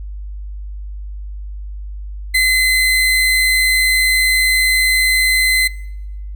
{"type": "tone", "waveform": "35% pulse", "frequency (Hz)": 2045, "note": "C7", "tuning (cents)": -40, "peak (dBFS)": -9, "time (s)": [2.34, 5.68], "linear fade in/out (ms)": 10, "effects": ["noise-tail reverb RT60 0.9 s tail -23 dB re dry", "added 50 Hz sine -25 dBFS peak until 6.35 s"]}